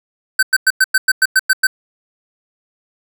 square tone bursts, 1539 Hz, G6, 32 cents flat, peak -9 dBFS, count 10, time 0.39-1.67 s, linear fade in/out 5 ms, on 38 ms, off 100 ms, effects none

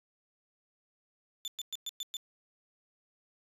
35% pulse tone bursts, 3520 Hz, A7, in tune, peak -33 dBFS, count 6, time 1.45-2.168 s, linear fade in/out 0 ms, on 28 ms, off 110 ms, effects resampled to 32000 Hz

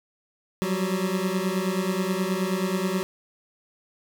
25% pulse beating tone pair, 182.8 / 192.2 Hz, F#3 / G3, -21 / -34 cents, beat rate 9.4 Hz, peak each -23 / -23 dBFS, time 0.62-3.03 s, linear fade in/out 0 ms, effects none

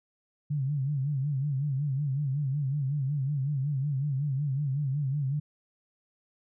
sine tone with vibrato, 140 Hz, C#3, 18 cents sharp, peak -26 dBFS, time 0.5-5.4 s, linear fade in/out 10 ms, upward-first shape sine, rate 5.4 Hz, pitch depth 120 cents each way, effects none

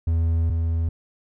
triangle tone pair in turn, 82.41 / 82.41 Hz, E2 / E2, 0 / 0 cents, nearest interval unison, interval 0 cents, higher neither, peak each -16 / -18 dBFS, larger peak first, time 0.07-0.5 / 0.5-0.89 s, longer first, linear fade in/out 5 ms, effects none

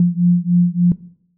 sine beating tone pair, 174 / 177.4 Hz, F3 / F3, -6 / +27 cents, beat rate 3.4 Hz, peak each -14 dBFS, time 0-0.92 s, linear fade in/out 2 ms, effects noise-tail reverb RT60 0.7 s tail -19 dB re dry

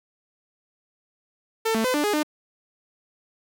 sawtooth tone with pitch steps, 447.3 / 222.8 / 508 / 295.3 / 415.9 / 301.8 Hz, A4 / A3 / B4 / D4 / G#4 / D4, +28 / +22 / +49 / +10 / +2 / +47 cents, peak -17 dBFS, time 1.65-2.232 s, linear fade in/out 10 ms, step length 97 ms, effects none

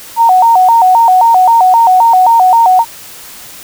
sine tone with vibrato, 826 Hz, G#5, 10 cents flat, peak -3 dBFS, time 0.16-2.85 s, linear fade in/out 50 ms, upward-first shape square, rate 3.8 Hz, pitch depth 190 cents each way, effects white hiss -31 dBFS RMS until 3.63 s

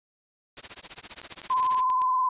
white noise with tremolo, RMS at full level -36 dBFS, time 0.57-1.83 s, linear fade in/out 0 ms, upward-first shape sine, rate 15 Hz, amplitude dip 100%
clicks, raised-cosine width 0.2 ms, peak -23 dBFS, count 10, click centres 1.216 / 1.324 / 1.417 / 1.499 / 1.599 / 1.629 / 1.665 / 1.746 / 1.901 / 2.018 s
sine tone with vibrato, 1022 Hz, C6, 41 cents flat, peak -21 dBFS, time 1.5-2.29 s, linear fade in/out 5 ms, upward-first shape triangle, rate 19 Hz, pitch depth 49 cents each way
effects resampled to 8000 Hz

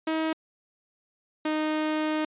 sawtooth tone pair in turn, 318.2 / 309 Hz, D#4 / D#4, +39 / -12 cents, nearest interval minor second, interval 51 cents, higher first, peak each -21 dBFS, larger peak neither, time 0.07-0.33 / 1.45-2.25 s, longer second, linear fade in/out 5 ms, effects resampled to 8000 Hz

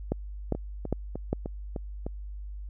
two click trains, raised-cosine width 2 ms, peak -20 / -13 dBFS, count 6 / 4, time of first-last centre 0.55-2.065 / 0.12-1.33 s, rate 3.3 / 2.48 Hz, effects added 50 Hz sine -36 dBFS peak until 2.69 s

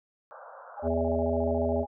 pink band-pass noise, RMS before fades -47 dBFS, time 0.31-0.88 s, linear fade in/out 0 ms, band 500 to 1500 Hz, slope 96 dB/octave
sine tone with vibrato, 700 Hz, F5, 4 cents sharp, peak -36 dBFS, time 0.76-1.87 s, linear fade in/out 20 ms, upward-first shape square, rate 14 Hz, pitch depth 270 cents each way
harmonic tone, 82.1 Hz, E2, 6 cents flat, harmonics 1 / 3 / 5 / 7 / 8, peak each -31 / -31 / -31 / -31 / -31 dBFS, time 0.82-1.86 s, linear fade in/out 50 ms
effects none

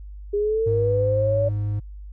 sine linear sweep, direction up, 404.9 to 574 Hz, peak -19 dBFS, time 0.33-1.49 s, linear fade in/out 10 ms
triangle tone, 103.5 Hz, G#2, 5 cents flat, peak -20 dBFS, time 0.66-1.8 s, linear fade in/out 10 ms
effects added 50 Hz sine -35 dBFS peak until 2.12 s

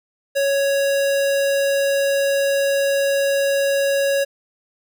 square tone, 555 Hz, C#5, 2 cents sharp, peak -17 dBFS, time 0.35-4.25 s, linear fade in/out 20 ms, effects none

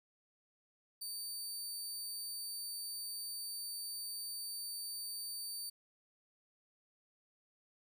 20% pulse tone, 4599 Hz, D8, 37 cents flat, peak -35 dBFS, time 1.01-5.7 s, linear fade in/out 10 ms, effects none

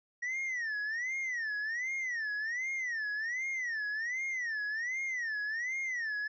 triangle tone with vibrato, 1893 Hz, A#6, 26 cents sharp, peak -31 dBFS, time 0.22-6.28 s, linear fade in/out 10 ms, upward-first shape sine, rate 1.3 Hz, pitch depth 210 cents each way, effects resampled to 16000 Hz

